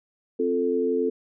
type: chord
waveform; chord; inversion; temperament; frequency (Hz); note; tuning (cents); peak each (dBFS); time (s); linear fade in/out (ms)
sine; F major; second; equal; 261.6 / 349.2 / 440; C4 / F4 / A4; 0 / 0 / 0; -27 / -28 / -23; 0.39-1.1; 10
effects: none